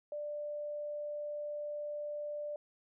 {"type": "tone", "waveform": "sine", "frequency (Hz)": 591, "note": "D5", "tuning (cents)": 11, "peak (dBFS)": -37, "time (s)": [0.12, 2.56], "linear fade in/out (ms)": 2, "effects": []}